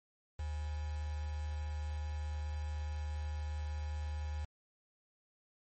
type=tone with quantisation; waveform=sine; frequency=75.4 Hz; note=D2; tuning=46 cents sharp; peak=-36 dBFS; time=0.39-4.45 s; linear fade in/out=5 ms; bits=8; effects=MP3 32 kbps